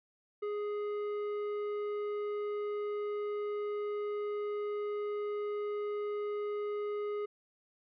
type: tone with tanh clipping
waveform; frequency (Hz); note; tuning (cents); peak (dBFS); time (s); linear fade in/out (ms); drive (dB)
sine; 415.3; G#4; 0; -35; 0.42-7.26; 10; 10
effects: none